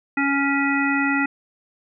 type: harmonic tone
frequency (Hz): 278.8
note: C#4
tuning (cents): +10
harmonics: 1 / 3 / 5 / 7 / 9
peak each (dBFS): -21 / -28 / -25 / -24 / -28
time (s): 0.17-1.26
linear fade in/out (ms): 5
effects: none